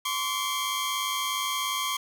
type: tone cluster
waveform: sawtooth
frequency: 1042 / 1142 / 3223 Hz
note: C6 / D6 / G7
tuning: -7 / -49 / +47 cents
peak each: -28 dBFS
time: 0.05-1.97 s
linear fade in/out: 5 ms
effects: none